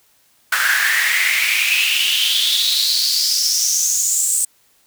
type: noise with high-pass filter sweep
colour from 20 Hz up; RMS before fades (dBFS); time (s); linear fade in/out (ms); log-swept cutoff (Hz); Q
pink; -17; 0.52-4.45; 5; 1500 to 8200; 7.3
effects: white hiss -57 dBFS RMS until 4.86 s

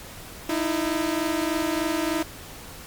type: tone pair together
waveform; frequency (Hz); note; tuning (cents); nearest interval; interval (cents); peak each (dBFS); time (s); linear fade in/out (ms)
sawtooth; 308.8 / 332.1; D#4 / E4; -13 / +13; minor second; 126; -22; 0.49-2.23; 5
effects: pink hiss -41 dBFS RMS until 2.86 s + MP3 96 kbps

